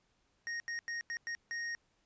square tone bursts at uneven times, 1864.7 Hz, A#6, in tune, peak -37 dBFS, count 6, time 0.47-0.6 / 0.68-0.79 / 0.88-1.01 / 1.1-1.17 / 1.27-1.35 / 1.51-1.75 s, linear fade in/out 0 ms, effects pink hiss -75 dBFS RMS until 2.05 s + resampled to 16000 Hz

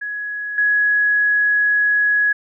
sine tone with level steps, 1676 Hz, G#6, 15 cents sharp, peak -23 / -13 dBFS, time 0.01-2.33 s, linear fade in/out 10 ms, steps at 0.58 s, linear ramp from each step 2 ms, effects none

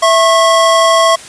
square tone pair together, 659.3 / 1088 Hz, E5 / C#6, 0 / -33 cents, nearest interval major sixth, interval 867 cents, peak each -10 dBFS, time 0.02-1.16 s, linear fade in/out 10 ms, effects white hiss -32 dBFS RMS until 1.28 s + resampled to 22050 Hz

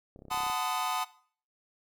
clicks, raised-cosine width 2 ms, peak -35 dBFS, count 12, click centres 0.161 / 0.191 / 0.221 / 0.253 / 0.283 / 0.314 / 0.345 / 0.375 / 0.405 / 0.435 / 0.466 / 0.499 s
45% pulse chord, F# diminished seventh, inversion none, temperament equal with one note detuned, 740 / 880 / 1019.7 / 1244.5 Hz, F#5 / A5 / C6 / Eb6, 0 / 0 / -45 / 0 cents, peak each -35 dBFS, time 0.3-1.05 s, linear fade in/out 20 ms
effects noise-tail reverb RT60 0.5 s tail -19 dB re dry

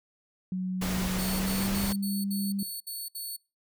sine tone with pitch glide, 185 to 198.28 Hz, F#3 to G3, 0 to +20 cents, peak -28 dBFS, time 0.52-2.63 s, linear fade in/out 2 ms, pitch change +120 cents, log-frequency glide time 1.18-1.81 s
pink noise, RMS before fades -33 dBFS, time 0.81-1.93 s, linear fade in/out 10 ms
5% pulse tone bursts, 4435 Hz, C#8, in tune, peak -28 dBFS, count 8, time 1.18-3.367 s, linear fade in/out 10 ms, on 220 ms, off 61 ms
effects noise-tail reverb RT60 0.3 s tail -25 dB re dry

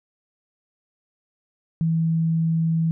sine tone, 163.2 Hz, E3, 17 cents flat, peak -18 dBFS, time 1.81-2.91 s, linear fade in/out 0 ms, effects none

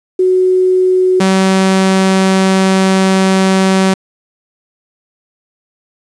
sine / sawtooth tone pair in turn, 370 / 190.42 Hz, F#4 / G3, 0 / -50 cents, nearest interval octave, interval 1150 cents, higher first, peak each -7 / -4 dBFS, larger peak second, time 0.19-1.2 / 1.2-3.94 s, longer second, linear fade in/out 5 ms, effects resampled to 22050 Hz + 7-bit

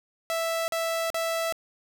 sawtooth tone bursts, 659.3 Hz, E5, in tune, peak -22 dBFS, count 3, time 0.3-1.524 s, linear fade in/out 0 ms, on 380 ms, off 42 ms, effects none

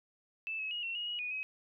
sine tone with pitch steps, 2636 / 2574 / 2883 / 2718 / 2880 / 2904 / 2466 / 2540 Hz, E7 / E7 / F#7 / F7 / F#7 / F#7 / D#7 / D#7, -1 / -42 / -46 / -48 / -47 / -33 / -16 / +35 cents, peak -35 dBFS, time 0.47-1.43 s, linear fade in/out 0 ms, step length 120 ms, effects none

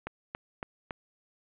click train, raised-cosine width 0.5 ms, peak -20 dBFS, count 4, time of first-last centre 0.07-0.908 s, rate 3.58 Hz, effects resampled to 8000 Hz + 8-bit

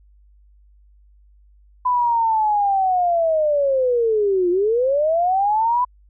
sine linear two-way sweep, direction down then up, 1005 to 345.6 to 1005 Hz, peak -15 dBFS, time 1.85-5.85 s, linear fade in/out 10 ms, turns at 4.5 s, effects added 50 Hz sine -49 dBFS peak until 6.09 s

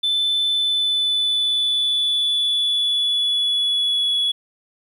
sine tone with pitch glide, 3520 to 3382 Hz, A7 to G#7, 0 to +31 cents, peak -15 dBFS, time 0.03-4.32 s, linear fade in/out 10 ms, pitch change -69 cents, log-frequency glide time 0.48-4.15 s, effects tanh soft clip ceiling -15 dBFS + 9-bit

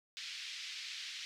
white band-pass noise, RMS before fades -45 dBFS, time 0.17-1.25 s, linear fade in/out 0 ms, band 2000 to 4900 Hz, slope 24 dB/octave, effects none

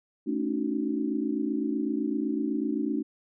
sine chord, D# half-diminished seventh, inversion second, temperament equal with one note detuned, 220 / 277.2 / 305.1 / 370 Hz, A3 / C#4 / D#4 / F#4, 0 / 0 / -34 / 0 cents, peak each -32 / -30 / -30 / -36 dBFS, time 0.26-3.03 s, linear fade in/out 20 ms, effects none

